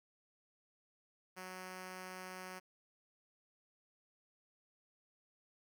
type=tone; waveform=5% pulse; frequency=185 Hz; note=F#3; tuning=in tune; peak=-35 dBFS; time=1.36-2.6 s; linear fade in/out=20 ms; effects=none